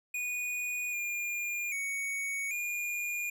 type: tone with pitch steps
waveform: square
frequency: 2464 / 2413 / 2231 / 2426 Hz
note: D#7 / D7 / C#7 / D#7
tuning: -17 / +46 / +11 / -44 cents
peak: -33 dBFS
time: 0.14-3.3 s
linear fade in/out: 5 ms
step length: 790 ms
effects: none